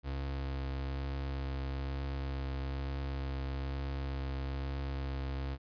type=tone with vibrato; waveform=35% pulse; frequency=68 Hz; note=C#2; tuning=33 cents flat; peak=-33 dBFS; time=0.03-5.58 s; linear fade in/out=50 ms; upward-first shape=triangle; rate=1.1 Hz; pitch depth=18 cents each way; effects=resampled to 11025 Hz